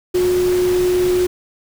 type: tone in noise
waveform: sine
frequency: 361.7 Hz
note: F#4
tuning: 39 cents flat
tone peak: -13 dBFS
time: 0.14-1.27 s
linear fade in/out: 10 ms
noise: pink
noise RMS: -28 dBFS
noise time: 0.14-1.27 s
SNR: +12 dB
effects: none